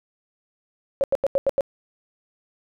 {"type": "tone bursts", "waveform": "sine", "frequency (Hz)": 550, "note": "C#5", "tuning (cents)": -14, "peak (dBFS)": -16, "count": 6, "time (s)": [1.01, 1.608], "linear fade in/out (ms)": 0, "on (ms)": 28, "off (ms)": 86, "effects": []}